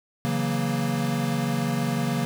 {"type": "chord", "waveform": "square", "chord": "F# dominant seventh", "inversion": "second", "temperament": "equal with one note detuned", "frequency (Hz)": [138.59, 164.81, 185, 234.4], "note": ["C#3", "E3", "F#3", "A#3"], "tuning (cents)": [0, 0, 0, 10], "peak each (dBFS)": [-29, -31, -32, -28], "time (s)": [0.25, 2.25], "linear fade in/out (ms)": 0, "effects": []}